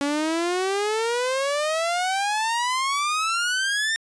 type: exponential sweep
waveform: sawtooth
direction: up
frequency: 280.1 to 1826 Hz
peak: -18 dBFS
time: 0.01-3.96 s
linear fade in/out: 0 ms
effects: resampled to 22050 Hz